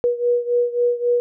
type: beating tone pair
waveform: sine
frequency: 482 / 485.7 Hz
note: B4 / B4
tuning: -42 / -29 cents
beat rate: 3.7 Hz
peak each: -18 / -21 dBFS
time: 0.04-1.2 s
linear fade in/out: 0 ms
effects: none